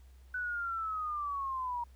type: linear sweep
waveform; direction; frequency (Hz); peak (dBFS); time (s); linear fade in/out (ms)
sine; down; 1500 to 944; -33; 0.34-1.84; 5
effects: added 64 Hz sine -53 dBFS peak until 1.95 s + pink hiss -69 dBFS RMS until 1.95 s